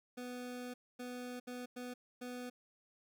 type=tone bursts at uneven times; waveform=25% pulse; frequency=247.7 Hz; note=B3; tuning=5 cents sharp; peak=-39 dBFS; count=5; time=0.17-0.74 / 0.99-1.4 / 1.47-1.66 / 1.76-1.94 / 2.21-2.5 s; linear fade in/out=10 ms; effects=none